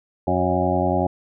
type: harmonic tone with a mistuned harmonic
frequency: 90.8 Hz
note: F#2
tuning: 32 cents flat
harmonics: 1 / 2 / 3 / 4 / 6 / 7 / 8 / 9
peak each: -26 / -26 / -26 / -26 / -26 / -26 / -26 / -26 dBFS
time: 0.27-1.07 s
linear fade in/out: 5 ms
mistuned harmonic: 6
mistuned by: +30 cents
effects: none